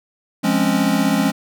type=chord; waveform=square; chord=Db major seventh; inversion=first; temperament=equal with one note detuned; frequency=174.61 / 208.3 / 261.6 / 277.2 Hz; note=F3 / Ab3 / C4 / Db4; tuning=0 / +5 / 0 / 0 cents; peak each=-23 / -20 / -22 / -21 dBFS; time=0.43-1.32 s; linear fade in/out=20 ms; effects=none